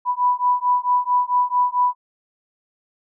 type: beating tone pair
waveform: sine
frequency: 986 / 990.5 Hz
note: B5 / B5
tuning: -3 / +5 cents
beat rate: 4.5 Hz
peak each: -19 dBFS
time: 0.05-1.95 s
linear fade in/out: 50 ms
effects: none